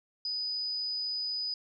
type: tone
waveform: sine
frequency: 4978 Hz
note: D#8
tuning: in tune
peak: -31 dBFS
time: 0.25-1.54 s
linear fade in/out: 2 ms
effects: none